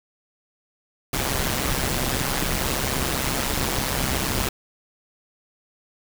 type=noise with amplitude modulation; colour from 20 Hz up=pink; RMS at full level=-21 dBFS; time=1.13-4.49 s; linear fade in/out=5 ms; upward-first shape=sine; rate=133 Hz; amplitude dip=75%; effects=none